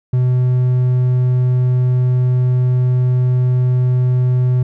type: tone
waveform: triangle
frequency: 125.9 Hz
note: B2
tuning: 34 cents sharp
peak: -9 dBFS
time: 0.13-4.63 s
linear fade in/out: 5 ms
effects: none